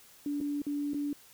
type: tone with dropouts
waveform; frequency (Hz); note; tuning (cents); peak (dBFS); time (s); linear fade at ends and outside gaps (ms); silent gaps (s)
sine; 289.3; D4; -26; -30; 0.26-1.13; 2; 0.404-0.411 / 0.619-0.666 / 0.935-0.944
effects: white hiss -57 dBFS RMS until 1.33 s